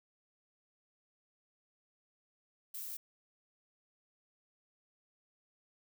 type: noise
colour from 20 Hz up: violet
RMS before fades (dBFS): -43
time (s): 2.74-2.97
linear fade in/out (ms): 5
effects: none